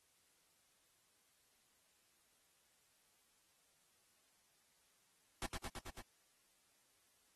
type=noise with echo; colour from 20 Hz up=pink; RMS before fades=-42 dBFS; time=5.42-5.46 s; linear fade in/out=2 ms; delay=110 ms; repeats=5; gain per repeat=-2 dB; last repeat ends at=6.01 s; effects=white hiss -75 dBFS RMS until 7.35 s + AAC 32 kbps